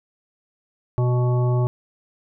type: harmonic tone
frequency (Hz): 123.47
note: B2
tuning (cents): 0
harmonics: 1 / 3 / 5 / 7 / 9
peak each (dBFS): -17 / -27 / -31 / -34 / -36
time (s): 0.98-1.67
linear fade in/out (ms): 0
effects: none